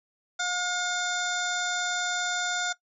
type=harmonic tone; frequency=717 Hz; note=F5; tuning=45 cents sharp; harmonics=1 / 2 / 3 / 5 / 6 / 7 / 8 / 9 / 10; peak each=-34 / -28 / -40 / -34 / -43 / -42 / -39 / -44 / -36 dBFS; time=0.39-2.73 s; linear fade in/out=10 ms; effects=noise-tail reverb RT60 0.1 s tail -18 dB re dry